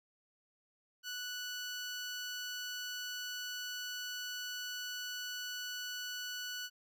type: tone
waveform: 15% pulse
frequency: 1480 Hz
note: F#6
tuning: in tune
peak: -33 dBFS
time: 1.03-6.7 s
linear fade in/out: 50 ms
effects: none